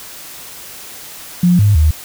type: tone with pitch steps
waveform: sine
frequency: 177.1 / 102.9 / 77.1 Hz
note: F3 / G#2 / D#2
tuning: +24 / -16 / -15 cents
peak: -7 dBFS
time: 1.43-1.91 s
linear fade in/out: 5 ms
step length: 160 ms
effects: white hiss -33 dBFS RMS until 2.04 s